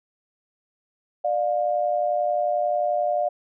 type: tone pair together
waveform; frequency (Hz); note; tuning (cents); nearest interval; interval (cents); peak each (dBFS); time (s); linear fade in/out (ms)
sine; 597 / 708.3; D5 / F5; +28 / +24; minor third; 296; -23; 1.24-3.29; 10
effects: none